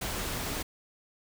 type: noise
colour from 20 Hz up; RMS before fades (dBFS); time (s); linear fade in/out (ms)
pink; -34; 0.01-0.63; 10
effects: none